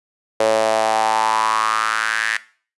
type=tone with high-pass filter sweep; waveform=sawtooth; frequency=110.2 Hz; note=A2; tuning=3 cents sharp; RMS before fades=-18 dBFS; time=0.4-2.37 s; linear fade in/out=5 ms; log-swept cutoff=530 to 1800 Hz; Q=5.3; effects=noise-tail reverb RT60 0.4 s tail -17 dB re dry + resampled to 24000 Hz